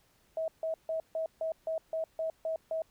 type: tone bursts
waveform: sine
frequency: 644 Hz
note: E5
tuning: 41 cents flat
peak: -30 dBFS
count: 10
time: 0.37-2.82 s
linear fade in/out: 2 ms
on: 110 ms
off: 150 ms
effects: pink hiss -68 dBFS RMS until 2.9 s